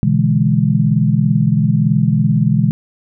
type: chord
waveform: sine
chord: E dominant seventh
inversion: second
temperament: equal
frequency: 123.47 / 146.83 / 164.81 / 207.7 Hz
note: B2 / D3 / E3 / G#3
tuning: 0 / 0 / 0 / 0 cents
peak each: -16 dBFS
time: 0.03-2.71 s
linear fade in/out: 0 ms
effects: none